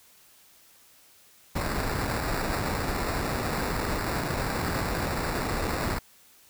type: noise with sample-and-hold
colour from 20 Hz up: pink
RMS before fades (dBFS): -29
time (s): 1.55-5.99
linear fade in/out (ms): 10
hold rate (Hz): 3150
effects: white hiss -57 dBFS RMS until 6.49 s